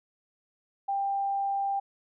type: tone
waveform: sine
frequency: 792 Hz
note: G5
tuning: 18 cents sharp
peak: -26 dBFS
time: 0.88-1.8 s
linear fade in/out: 10 ms
effects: none